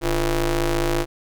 sawtooth ring-modulated tone, 158.6 Hz, D#3, 33 cents sharp, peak -12 dBFS, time 0.01-1.06 s, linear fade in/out 50 ms, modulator 186 Hz, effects none

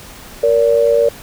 sine tone pair together, 466.6 / 575.2 Hz, A#4 / D5, +2 / -36 cents, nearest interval major third, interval 362 cents, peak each -12 dBFS, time 0.43-1.09 s, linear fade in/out 5 ms, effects pink hiss -36 dBFS RMS until 1.22 s

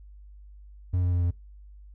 triangle tone with pitch steps, 90.3 / 89.16 / 88.03 / 86.92 Hz, F#2 / F2 / F2 / F2, -42 / +36 / +14 / -8 cents, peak -20 dBFS, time 0.93-1.31 s, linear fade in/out 10 ms, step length 95 ms, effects noise-tail reverb RT60 0.2 s tail -21 dB re dry + added 50 Hz sine -45 dBFS peak until 1.94 s

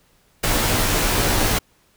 pink noise with comb filter, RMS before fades -19 dBFS, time 0.43-1.59 s, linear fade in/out 10 ms, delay 15 ms, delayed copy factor -0.95, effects pink hiss -59 dBFS RMS until 1.96 s

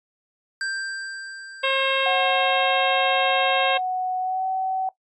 square tone with exponential decay, 1577 Hz, G6, 10 cents sharp, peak -25 dBFS, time 0.61-3.33 s, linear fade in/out 1 ms, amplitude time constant 590 ms
harmonic tone, 537 Hz, C5, 45 cents sharp, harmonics 1 / 2 / 3 / 4 / 5 / 6 / 7, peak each -24 / -27 / -28 / -29 / -27 / -27 / -29 dBFS, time 1.63-3.78 s, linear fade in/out 10 ms
sine tone with pitch glide, 740 to 757.3 Hz, F#5 to F#5, 0 to +40 cents, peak -22 dBFS, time 2.06-4.89 s, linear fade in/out 2 ms, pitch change +40 cents, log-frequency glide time 4.19-4.46 s
effects noise-tail reverb RT60 0.1 s tail -18 dB re dry + resampled to 22050 Hz

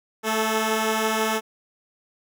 10% pulse tone pair together, 220.7 / 435.3 Hz, A3 / A4, +5 / -19 cents, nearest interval octave, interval 1176 cents, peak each -15 / -17 dBFS, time 0.23-1.41 s, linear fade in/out 50 ms, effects none

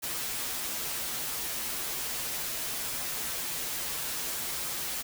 white noise with comb filter, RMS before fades -34 dBFS, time 0.02-5.03 s, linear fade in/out 20 ms, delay 10 ms, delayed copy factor -0.6, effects none

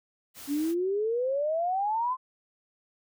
white noise, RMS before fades -44 dBFS, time 0.34-0.75 s, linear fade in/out 50 ms
sine exponential sweep, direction up, 277.2 to 1053 Hz, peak -25 dBFS, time 0.47-2.17 s, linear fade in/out 50 ms
effects none

